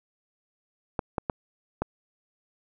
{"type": "clicks", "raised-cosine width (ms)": 1, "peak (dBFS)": -12, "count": 4, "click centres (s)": [0.992, 1.182, 1.298, 1.82], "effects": []}